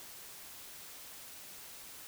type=silence; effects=white hiss -50 dBFS RMS until 2.07 s